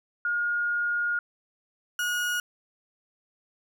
sine / 35% pulse tone pair in turn, 1427 / 1446.9 Hz, F6 / F#6, +37 / -39 cents, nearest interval unison, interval 24 cents, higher second, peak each -24 dBFS, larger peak neither, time 0.25-1.19 / 1.99-2.4 s, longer first, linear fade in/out 2 ms, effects none

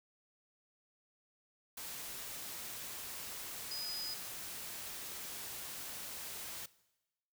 sine tone in noise, 4978 Hz, D#8, in tune, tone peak -39 dBFS, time 3.71-4.14 s, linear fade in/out 5 ms, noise white, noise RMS -45 dBFS, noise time 1.77-6.66 s, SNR +3 dB, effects noise-tail reverb RT60 1.0 s tail -20 dB re dry

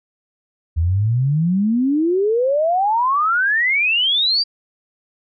sine exponential sweep, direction up, 77.78 to 4787 Hz, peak -14 dBFS, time 0.76-4.44 s, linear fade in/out 20 ms, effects none

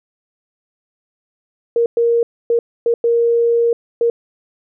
sine tone bursts at uneven times, 468.1 Hz, A#4, 7 cents sharp, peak -11 dBFS, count 6, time 1.76-1.86 / 1.97-2.23 / 2.5-2.59 / 2.86-2.94 / 3.04-3.73 / 4.01-4.1 s, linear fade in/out 2 ms, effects none

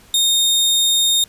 sawtooth tone, 3685 Hz, A#7, 21 cents flat, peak -10 dBFS, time 0.14-1.24 s, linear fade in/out 2 ms, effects pink hiss -48 dBFS RMS until 1.28 s + resampled to 32000 Hz

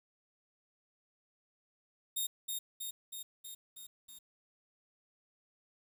5% pulse tone with echo, 3695 Hz, A#7, 16 cents flat, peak -25 dBFS, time 2.16-2.27 s, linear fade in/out 10 ms, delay 320 ms, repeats 6, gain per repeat -3 dB, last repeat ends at 4.19 s, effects 10-bit

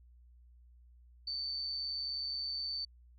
sine tone with amplitude modulation, 4544 Hz, C#8, 42 cents sharp, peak -33 dBFS, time 1.27-2.85 s, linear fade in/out 5 ms, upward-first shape sine, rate 139 Hz, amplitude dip 50%, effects added 60 Hz sine -57 dBFS peak until 3.18 s + AAC 48 kbps

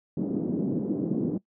white band-pass noise, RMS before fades -28 dBFS, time 0.17-1.38 s, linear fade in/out 5 ms, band 170 to 320 Hz, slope 24 dB/octave, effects noise-tail reverb RT60 0.1 s tail -21 dB re dry

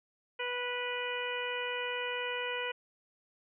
harmonic tone, 491.3 Hz, B4, 9 cents flat, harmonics 1 / 2 / 3 / 4 / 5 / 6, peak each -38 / -41 / -41 / -41 / -40 / -41 dBFS, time 0.39-2.72 s, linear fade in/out 10 ms, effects none

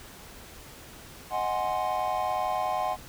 triangle chord, Ab dominant seventh, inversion second, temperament equal, 622.3 / 740 / 830.6 / 1046.5 Hz, Eb5 / Gb5 / Ab5 / C6, 0 / 0 / 0 / 0 cents, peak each -32 / -27 / -31 / -31 dBFS, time 1.3-2.97 s, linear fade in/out 50 ms, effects pink hiss -47 dBFS RMS until 3.08 s

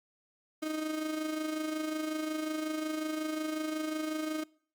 35% pulse tone with amplitude modulation, 311.1 Hz, D#4, in tune, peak -29 dBFS, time 0.62-4.44 s, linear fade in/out 10 ms, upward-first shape sine, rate 25.5 Hz, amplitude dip 50%, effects noise-tail reverb RT60 0.5 s tail -24 dB re dry + Opus 48 kbps

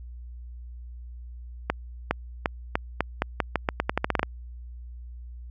accelerating click train, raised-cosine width 0.5 ms, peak -7 dBFS, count 17, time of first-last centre 1.7-4.23 s, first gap 410 ms, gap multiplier 0.85, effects added 60 Hz sine -38 dBFS peak until 5.5 s

